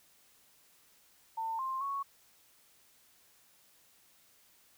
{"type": "tone with pitch steps", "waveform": "sine", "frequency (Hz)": [899, 1054, 1109], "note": ["A5", "C6", "C#6"], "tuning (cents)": [37, 12, 0], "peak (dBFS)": -33, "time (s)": [1.37, 2.03], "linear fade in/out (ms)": 10, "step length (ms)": 220, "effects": ["white hiss -65 dBFS RMS until 4.77 s"]}